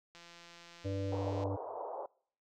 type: click train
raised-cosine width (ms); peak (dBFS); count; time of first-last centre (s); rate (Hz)
0.2; -37; 221; 0.15-1.437; 171
type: harmonic tone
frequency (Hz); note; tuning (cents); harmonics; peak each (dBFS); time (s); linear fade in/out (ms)
98; G2; 0; 1 / 3 / 5 / 6; -36 / -40 / -41 / -44; 0.84-1.57; 20
type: band-pass noise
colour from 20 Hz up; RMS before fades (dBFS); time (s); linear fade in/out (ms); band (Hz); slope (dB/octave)
pink; -42; 1.12-2.06; 2; 420 to 1000; 48
effects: noise-tail reverb RT60 0.6 s tail -26 dB re dry